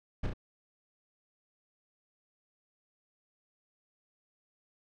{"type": "noise with echo", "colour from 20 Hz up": "brown", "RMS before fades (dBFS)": -29, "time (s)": [0.23, 0.27], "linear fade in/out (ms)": 10, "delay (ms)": 33, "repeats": 2, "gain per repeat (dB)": -4, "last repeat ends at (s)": 0.336, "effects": ["low-pass 4000 Hz 12 dB/octave"]}